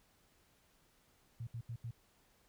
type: tone bursts at uneven times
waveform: sine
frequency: 116.54 Hz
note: A#2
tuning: in tune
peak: -40 dBFS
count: 4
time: 1.4-1.47 / 1.54-1.61 / 1.69-1.76 / 1.84-1.91 s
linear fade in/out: 5 ms
effects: pink hiss -71 dBFS RMS until 2.48 s